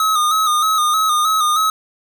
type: tone with vibrato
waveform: square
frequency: 1251 Hz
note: D#6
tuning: 9 cents sharp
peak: -14 dBFS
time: 0-1.7 s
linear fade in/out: 2 ms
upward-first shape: square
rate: 3.2 Hz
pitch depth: 43 cents each way
effects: none